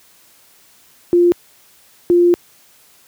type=tone bursts at uneven times; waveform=sine; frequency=349.2 Hz; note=F4; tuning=in tune; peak=-8 dBFS; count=2; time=1.13-1.32 / 2.1-2.34 s; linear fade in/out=0 ms; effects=white hiss -50 dBFS RMS until 3.07 s + high-pass 60 Hz 12 dB/octave